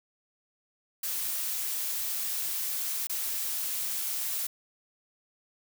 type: noise with dropouts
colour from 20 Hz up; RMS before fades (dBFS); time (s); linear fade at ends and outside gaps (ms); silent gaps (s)
blue; -32; 1.03-4.47; 5; 3.071-3.095
effects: none